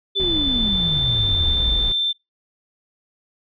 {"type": "exponential sweep", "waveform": "sine", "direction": "down", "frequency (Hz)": [409.3, 43.65], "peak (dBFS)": -23, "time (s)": [0.15, 1.91], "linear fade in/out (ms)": 50}
{"type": "tone with pitch glide", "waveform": "sine", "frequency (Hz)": [3520, 3559], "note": ["A7", "A7"], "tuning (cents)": [0, 19], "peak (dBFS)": -18, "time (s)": [0.15, 2.13], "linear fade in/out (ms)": 20, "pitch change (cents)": 19, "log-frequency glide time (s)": [0.35, 1.23]}
{"type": "noise", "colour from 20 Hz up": "brown", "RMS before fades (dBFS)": -27, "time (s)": [0.2, 1.92], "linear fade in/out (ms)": 0}
{"effects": ["noise-tail reverb RT60 0.2 s tail -23 dB re dry", "resampled to 11025 Hz"]}